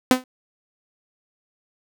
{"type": "tone with exponential decay", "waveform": "sawtooth", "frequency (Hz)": 255.2, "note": "C4", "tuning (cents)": -43, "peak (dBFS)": -5, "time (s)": [0.11, 0.24], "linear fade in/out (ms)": 1, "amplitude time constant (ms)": 27, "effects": []}